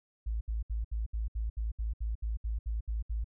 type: tone bursts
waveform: sine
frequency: 55 Hz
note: A1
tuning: in tune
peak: -30 dBFS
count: 14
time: 0.26-3.244 s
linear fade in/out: 10 ms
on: 150 ms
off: 68 ms
effects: none